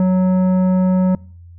sine tone with tanh clipping, 185 Hz, F#3, in tune, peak -13 dBFS, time 0-1.15 s, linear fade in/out 2 ms, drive 11 dB, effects noise-tail reverb RT60 0.5 s tail -25 dB re dry + added 86 Hz sine -37 dBFS peak until 1.58 s

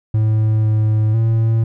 triangle tone with pitch steps, 108.9 / 108.2 / 112.8 Hz, A2 / A2 / A2, -17 / -29 / +44 cents, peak -10 dBFS, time 0.14-1.64 s, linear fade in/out 5 ms, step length 500 ms, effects none

